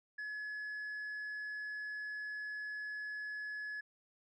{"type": "tone", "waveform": "sine", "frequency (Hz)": 1700, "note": "G#6", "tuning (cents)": 40, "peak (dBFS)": -37, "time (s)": [0.18, 3.81], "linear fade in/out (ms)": 10, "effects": ["tanh soft clip ceiling -39 dBFS"]}